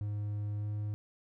triangle tone with pitch glide, 103.83 to 104.73 Hz, G#2 to G#2, 0 to +15 cents, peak -31 dBFS, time 0.01-0.94 s, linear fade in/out 0 ms, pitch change +15 cents, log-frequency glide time 0.58-0.66 s, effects none

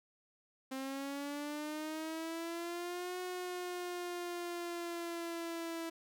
sawtooth linear two-way sweep, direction up then down, 263 to 364.3 to 329.7 Hz, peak -35 dBFS, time 0.71-5.9 s, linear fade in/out 10 ms, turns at 3.19 s, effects none

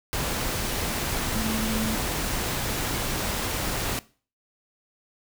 sine tone in noise, 220 Hz, A3, in tune, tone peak -28 dBFS, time 1.35-1.95 s, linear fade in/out 0 ms, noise pink, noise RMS -28 dBFS, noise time 0.13-3.99 s, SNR -3 dB, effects noise-tail reverb RT60 0.4 s tail -20 dB re dry

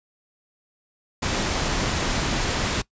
pink noise, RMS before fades -24 dBFS, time 1.22-2.82 s, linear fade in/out 10 ms, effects noise-tail reverb RT60 0.1 s tail -21 dB re dry + resampled to 16000 Hz

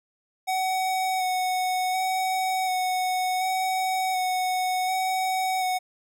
square tone with vibrato, 745 Hz, F#5, 12 cents sharp, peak -24 dBFS, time 0.47-5.79 s, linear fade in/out 20 ms, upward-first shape square, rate 0.68 Hz, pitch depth 14 cents each way, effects none

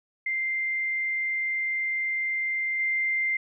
sine tone with level steps, 2092 Hz, C7, 1 cent flat, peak -25 / -23 dBFS, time 0.26-3.37 s, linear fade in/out 5 ms, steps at 2.79 s, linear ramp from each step 10 ms, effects none

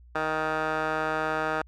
15% pulse tone with band-pass filter, 156.5 Hz, D#3, 10 cents sharp, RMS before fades -28 dBFS, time 0.15-1.62 s, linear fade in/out 5 ms, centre 1100 Hz, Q 3.4, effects added 60 Hz sine -49 dBFS peak until 1.67 s

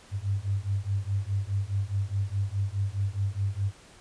sine beating tone pair, 96.8 / 101.6 Hz, G2 / G#2, -21 / -38 cents, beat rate 4.8 Hz, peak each -29 dBFS, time 0.11-3.72 s, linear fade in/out 50 ms, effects pink hiss -53 dBFS RMS until 4 s + resampled to 22050 Hz

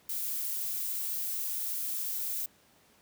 violet noise, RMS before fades -34 dBFS, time 0.09-2.46 s, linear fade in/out 5 ms, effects pink hiss -63 dBFS RMS until 3.01 s + high-pass 100 Hz 12 dB/octave

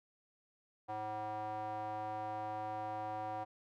square tone with band-pass filter, 107.1 Hz, A2, 46 cents flat, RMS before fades -41 dBFS, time 0.88-3.45 s, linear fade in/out 20 ms, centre 800 Hz, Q 4.5, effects none

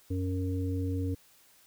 harmonic tone, 92.5 Hz, F#2, in tune, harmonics 1 / 3 / 5, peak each -30 / -34 / -40 dBFS, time 0.1-1.15 s, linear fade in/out 10 ms, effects white hiss -61 dBFS RMS until 1.66 s

